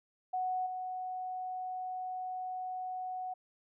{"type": "tone with level steps", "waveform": "sine", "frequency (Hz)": 740, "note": "F#5", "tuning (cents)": 0, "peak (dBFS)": [-31, -36], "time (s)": [0.33, 3.34], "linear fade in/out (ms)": 10, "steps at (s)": 0.66, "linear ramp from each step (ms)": 5, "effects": []}